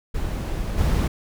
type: noise with level steps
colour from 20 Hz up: brown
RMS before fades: -26 / -20 dBFS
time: 0.14-1.08 s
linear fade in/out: 10 ms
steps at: 0.77 s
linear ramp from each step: 20 ms
effects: none